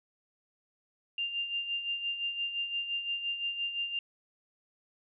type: tone with tremolo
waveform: sine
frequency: 2794 Hz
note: F7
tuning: in tune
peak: -29 dBFS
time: 1.18-3.99 s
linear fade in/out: 2 ms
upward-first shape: sine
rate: 5.8 Hz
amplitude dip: 60%
effects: none